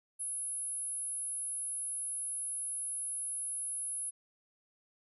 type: tone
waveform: sine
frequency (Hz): 10590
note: E9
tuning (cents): +7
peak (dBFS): -35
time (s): 0.19-4.11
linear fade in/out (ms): 20
effects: none